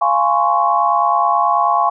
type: chord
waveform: sine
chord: Db major seventh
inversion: first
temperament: just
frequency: 693 / 831.5 / 1039.4 / 1108.7 Hz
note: F5 / Ab5 / C6 / Db6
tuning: -14 / +2 / -12 / 0 cents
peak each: -18 / -17 / -19 / -16 dBFS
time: 0.01-1.9 s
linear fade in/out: 10 ms
effects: none